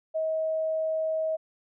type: tone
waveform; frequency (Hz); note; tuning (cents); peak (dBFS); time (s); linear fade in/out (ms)
sine; 636; D#5; +38; -25; 0.14-1.37; 20
effects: none